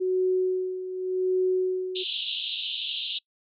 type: tone with tremolo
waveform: sine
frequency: 370.6 Hz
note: F#4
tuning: 3 cents sharp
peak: -20 dBFS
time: 0-2.04 s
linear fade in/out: 20 ms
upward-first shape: sine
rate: 0.87 Hz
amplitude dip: 70%
type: band-pass noise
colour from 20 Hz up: pink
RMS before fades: -32 dBFS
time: 1.95-3.19 s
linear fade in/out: 10 ms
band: 2800 to 3900 Hz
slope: 96 dB/octave
effects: noise-tail reverb RT60 0.1 s tail -25 dB re dry